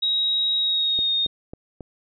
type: tone with pitch glide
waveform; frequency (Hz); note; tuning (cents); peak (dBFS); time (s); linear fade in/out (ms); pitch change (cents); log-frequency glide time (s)
sine; 3807 to 3696; A#7 to A#7; +36 to -16; -19; 0.02-1.27; 10; -52; 0.58-1.12
type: click train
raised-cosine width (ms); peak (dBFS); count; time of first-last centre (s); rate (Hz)
2; -22; 4; 0.99-1.807; 3.67
effects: none